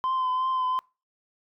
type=tone with vibrato; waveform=sine; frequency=1030 Hz; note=C6; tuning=28 cents flat; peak=-21 dBFS; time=0.04-0.79 s; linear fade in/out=0 ms; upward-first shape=triangle; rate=2.8 Hz; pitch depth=30 cents each way; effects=noise-tail reverb RT60 0.3 s tail -26 dB re dry + tanh soft clip ceiling -22 dBFS